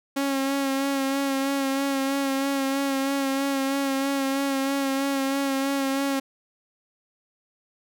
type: tone with vibrato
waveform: sawtooth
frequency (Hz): 273.5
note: C#4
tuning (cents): -23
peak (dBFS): -19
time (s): 0.16-6.2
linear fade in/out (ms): 10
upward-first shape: sine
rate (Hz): 3.1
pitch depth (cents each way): 28
effects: none